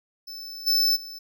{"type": "tone with level steps", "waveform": "square", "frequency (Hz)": 5274, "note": "E8", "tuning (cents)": 0, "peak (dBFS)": [-36, -19, -37], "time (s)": [0.27, 1.19], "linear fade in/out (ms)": 10, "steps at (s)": [0.66, 0.95], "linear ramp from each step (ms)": 20, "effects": []}